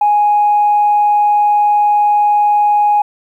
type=tone; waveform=sine; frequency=830.6 Hz; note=G#5; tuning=in tune; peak=-7 dBFS; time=0.01-3.02 s; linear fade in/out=5 ms; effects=tanh soft clip ceiling -4 dBFS + 8-bit